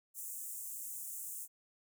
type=high-pass noise; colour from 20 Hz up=pink; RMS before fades=-44 dBFS; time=0.14-1.48 s; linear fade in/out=50 ms; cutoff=7100 Hz; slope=48 dB/octave; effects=none